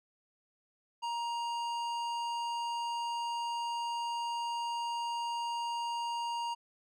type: tone with hard clipping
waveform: sine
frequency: 940 Hz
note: A#5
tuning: 14 cents sharp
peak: -35 dBFS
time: 1.02-6.55 s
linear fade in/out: 20 ms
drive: 13 dB
effects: none